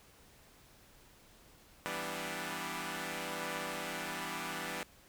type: chord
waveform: 5% pulse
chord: E minor seventh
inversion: none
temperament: equal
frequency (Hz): 164.81 / 196 / 246.9 / 293.7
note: E3 / G3 / B3 / D4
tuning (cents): 0 / 0 / 0 / 0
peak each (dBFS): -32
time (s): 1.86-4.83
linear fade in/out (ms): 0
effects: pink hiss -61 dBFS RMS until 5.08 s